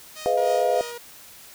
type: tone with tremolo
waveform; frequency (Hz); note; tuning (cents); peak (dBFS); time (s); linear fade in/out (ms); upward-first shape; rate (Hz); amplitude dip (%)
5% pulse; 622.3; D#5; 0; -24; 0.15-0.93; 20; sine; 3.3; 85
type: chord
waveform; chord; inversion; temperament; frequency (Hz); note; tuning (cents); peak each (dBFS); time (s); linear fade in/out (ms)
sine; F half-diminished seventh; first; just; 419.1 / 502.9 / 628.6 / 698.5; Ab4 / Cb5 / Eb5 / F5; +16 / +31 / +18 / 0; -28 / -23 / -24 / -23; 0.26-0.81; 0
type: tone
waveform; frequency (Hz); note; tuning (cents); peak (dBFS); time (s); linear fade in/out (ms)
sawtooth; 476.5; A#4; +38; -30; 0.37-0.98; 5
effects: white hiss -46 dBFS RMS until 1.54 s